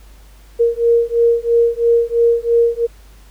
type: beating tone pair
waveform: sine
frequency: 466.2 / 469.2 Hz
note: A#4 / A#4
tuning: 0 / +11 cents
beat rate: 3 Hz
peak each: -14 dBFS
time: 0.59-2.87 s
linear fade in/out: 20 ms
effects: added 50 Hz sine -40 dBFS peak until 3.3 s + pink hiss -50 dBFS RMS until 3.3 s